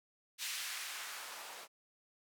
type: noise with band-pass filter sweep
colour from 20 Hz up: blue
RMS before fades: -44 dBFS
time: 0.38-1.68 s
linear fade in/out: 50 ms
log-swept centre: 2800 to 600 Hz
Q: 0.95
effects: none